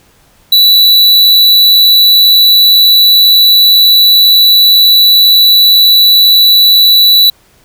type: tone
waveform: square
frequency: 3951 Hz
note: B7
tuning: in tune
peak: -3 dBFS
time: 0.52-7.3 s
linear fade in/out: 5 ms
effects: pink hiss -47 dBFS RMS until 7.64 s